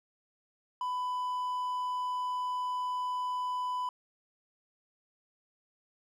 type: tone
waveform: triangle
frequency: 998 Hz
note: B5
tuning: 18 cents sharp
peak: -29 dBFS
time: 0.81-3.89 s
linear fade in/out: 2 ms
effects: none